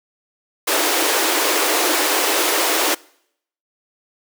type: high-pass noise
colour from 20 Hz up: pink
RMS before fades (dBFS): -18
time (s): 0.67-2.95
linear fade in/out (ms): 10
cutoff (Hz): 290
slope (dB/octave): 96
effects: noise-tail reverb RT60 0.7 s tail -24 dB re dry